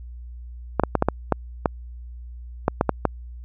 clicks, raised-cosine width 1 ms, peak -3 dBFS, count 11, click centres 0.797 / 0.836 / 0.953 / 1.024 / 1.086 / 1.323 / 1.658 / 2.681 / 2.811 / 2.893 / 3.053 s, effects added 60 Hz sine -35 dBFS peak until 3.44 s

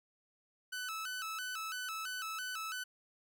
sawtooth tone with vibrato, 1400 Hz, F6, 4 cents sharp, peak -35 dBFS, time 0.72-2.84 s, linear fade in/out 10 ms, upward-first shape square, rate 3 Hz, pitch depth 120 cents each way, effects none

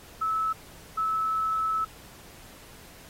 sine tone pair in turn, 1303 / 1303 Hz, E6 / E6, -20 / -20 cents, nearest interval unison, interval 0 cents, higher neither, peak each -24 dBFS, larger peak neither, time 0.21-0.53 / 0.97-1.85 s, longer second, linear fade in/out 10 ms, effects pink hiss -50 dBFS RMS until 3.09 s + AAC 48 kbps

